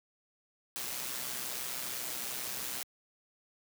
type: noise with amplitude modulation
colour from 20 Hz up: white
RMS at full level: -36 dBFS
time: 0.76-2.83 s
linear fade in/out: 0 ms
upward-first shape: sine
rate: 126 Hz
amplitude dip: 50%
effects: high-pass 100 Hz 12 dB/octave